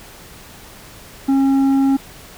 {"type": "tone with tanh clipping", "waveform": "sine", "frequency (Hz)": 271.7, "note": "C#4", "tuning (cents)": -35, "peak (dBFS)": -13, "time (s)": [1.28, 1.97], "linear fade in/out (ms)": 10, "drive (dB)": 7, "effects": ["pink hiss -40 dBFS RMS until 2.37 s"]}